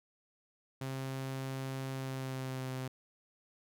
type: tone with pitch glide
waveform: sawtooth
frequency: 133.3 to 130.03 Hz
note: C3 to C3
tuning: +33 to -10 cents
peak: -33 dBFS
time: 0.81-2.88 s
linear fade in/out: 5 ms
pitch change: -43 cents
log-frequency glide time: 1.93-2.7 s
effects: none

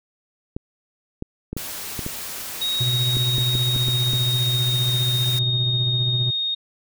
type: clicks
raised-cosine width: 3 ms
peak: -15 dBFS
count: 12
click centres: 0.565 / 1.224 / 1.53 / 1.567 / 1.992 / 2.064 / 3.169 / 3.382 / 3.553 / 3.762 / 3.884 / 4.134 s
type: noise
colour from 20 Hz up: white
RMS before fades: -32 dBFS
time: 1.57-5.39 s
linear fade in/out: 2 ms
type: tone with pitch glide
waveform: sine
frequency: 3778 to 3709 Hz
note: A#7 to A#7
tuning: +22 to -9 cents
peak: -21 dBFS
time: 2.61-6.55 s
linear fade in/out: 10 ms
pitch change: -31 cents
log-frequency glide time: 2.74-5.01 s
type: tone with tremolo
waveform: triangle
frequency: 123.47 Hz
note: B2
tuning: in tune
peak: -17 dBFS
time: 2.8-6.31 s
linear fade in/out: 10 ms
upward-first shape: sine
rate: 15 Hz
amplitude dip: 45%
effects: none

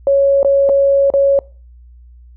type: tone with dropouts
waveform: sine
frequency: 554.4 Hz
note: C#5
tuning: in tune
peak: -8 dBFS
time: 0.07-1.39 s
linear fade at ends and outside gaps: 1 ms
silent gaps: 0.43-0.447 / 0.691-0.695 / 1.102-1.138 s
effects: noise-tail reverb RT60 0.4 s tail -24 dB re dry + added 60 Hz sine -38 dBFS peak until 2.36 s

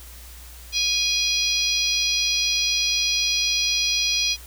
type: harmonic tone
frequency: 824 Hz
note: G#5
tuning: 14 cents flat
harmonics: 3 / 4 / 5 / 6 / 7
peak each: -26 / -26 / -26 / -26 / -26 dBFS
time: 0.72-4.37 s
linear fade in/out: 50 ms
effects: added 60 Hz sine -41 dBFS peak until 4.46 s + white hiss -45 dBFS RMS until 4.46 s

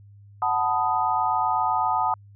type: chord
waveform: sine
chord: B dominant seventh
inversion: second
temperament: equal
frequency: 740 / 880 / 987.8 / 1244.5 Hz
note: F#5 / A5 / B5 / D#6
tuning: 0 / 0 / 0 / 0 cents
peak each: -26 / -24 / -28 / -26 dBFS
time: 0.42-2.14 s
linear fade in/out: 2 ms
effects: added 101 Hz sine -46 dBFS peak until 2.35 s

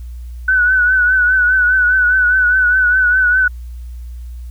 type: tone with vibrato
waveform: sine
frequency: 1493 Hz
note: F#6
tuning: 15 cents sharp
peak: -9 dBFS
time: 0.48-3.48 s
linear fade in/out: 5 ms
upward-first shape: triangle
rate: 4.9 Hz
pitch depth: 58 cents each way
effects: added 60 Hz sine -26 dBFS peak until 4.5 s + white hiss -54 dBFS RMS until 4.5 s

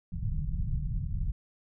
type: low-pass noise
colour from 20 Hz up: pink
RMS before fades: -31 dBFS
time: 0.12-1.32 s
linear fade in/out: 5 ms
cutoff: 170 Hz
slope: 48 dB/octave
effects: none

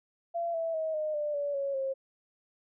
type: tone with pitch steps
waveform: sine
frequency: 681 / 658.2 / 636.1 / 614.8 / 594.2 / 574.3 / 555.1 / 536.5 Hz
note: F5 / E5 / D#5 / D#5 / D5 / D5 / C#5 / C5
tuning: -44 / -3 / +38 / -21 / +20 / -39 / +2 / +43 cents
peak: -29 dBFS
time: 0.34-1.94 s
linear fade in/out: 20 ms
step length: 200 ms
effects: none

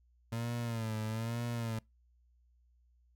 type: tone with vibrato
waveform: 30% pulse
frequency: 113.8 Hz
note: A#2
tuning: 41 cents flat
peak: -32 dBFS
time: 0.32-1.79 s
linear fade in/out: 5 ms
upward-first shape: sine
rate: 1.1 Hz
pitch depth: 80 cents each way
effects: noise-tail reverb RT60 0.2 s tail -25 dB re dry + added 60 Hz sine -65 dBFS peak until 3.15 s

